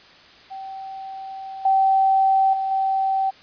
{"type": "tone with level steps", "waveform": "sine", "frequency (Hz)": 772, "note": "G5", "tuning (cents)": -27, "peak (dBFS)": [-31, -14, -21, -18], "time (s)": [0.5, 3.31], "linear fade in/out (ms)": 20, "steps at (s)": [1.65, 2.53, 2.71], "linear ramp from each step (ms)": 5, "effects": ["white hiss -48 dBFS RMS until 3.42 s", "resampled to 11025 Hz"]}